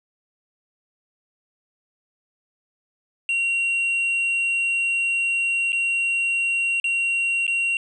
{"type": "tone with dropouts", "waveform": "triangle", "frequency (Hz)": 2750, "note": "F7", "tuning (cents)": -27, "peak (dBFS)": -18, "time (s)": [3.29, 7.77], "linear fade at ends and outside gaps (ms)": 1, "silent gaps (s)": [[5.721, 5.729], [6.8, 6.842], [7.467, 7.478]], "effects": ["resampled to 24000 Hz"]}